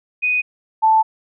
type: tone pair in turn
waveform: sine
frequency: 2489 / 880 Hz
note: D#7 / A5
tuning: 0 / 0 cents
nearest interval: octave + tritone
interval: 1800 cents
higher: first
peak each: -15 / -10 dBFS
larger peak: second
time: 0.22-0.42 / 0.82-1.03 s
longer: second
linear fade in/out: 20 ms
effects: none